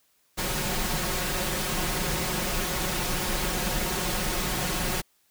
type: noise with comb filter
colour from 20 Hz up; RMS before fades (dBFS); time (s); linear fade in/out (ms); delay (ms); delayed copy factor
pink; -28; 0.37-5.02; 20; 5.5; +0.65
effects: white hiss -67 dBFS RMS until 5.3 s